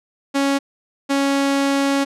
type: tone pair in turn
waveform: sawtooth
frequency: 277.2 / 277.2 Hz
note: C#4 / C#4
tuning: 0 / 0 cents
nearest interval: unison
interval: 0 cents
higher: neither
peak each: -12 / -12 dBFS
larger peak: neither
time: 0.34-0.59 / 1.09-2.05 s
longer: second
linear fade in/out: 20 ms
effects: low-pass 9000 Hz 12 dB/octave